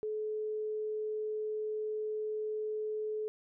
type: tone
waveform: sine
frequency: 429.3 Hz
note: A4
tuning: 43 cents flat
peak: -33 dBFS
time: 0.03-3.28 s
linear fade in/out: 0 ms
effects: none